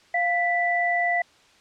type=tone pair together; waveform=sine; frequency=698.5 / 1977.1 Hz; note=F5 / B6; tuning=0 / +1 cents; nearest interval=octave + tritone; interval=1801 cents; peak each=-23 dBFS; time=0.14-1.22 s; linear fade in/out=5 ms; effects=white hiss -56 dBFS RMS until 1.6 s + low-pass 5000 Hz 12 dB/octave